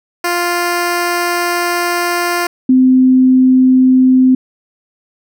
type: tone pair in turn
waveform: 10% pulse / sine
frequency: 349.2 / 257.7 Hz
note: F4 / C4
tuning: 0 / -26 cents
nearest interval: perfect fourth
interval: 526 cents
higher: first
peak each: -5 dBFS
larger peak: neither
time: 0.24-2.47 / 2.69-4.35 s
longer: first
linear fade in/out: 5 ms
effects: none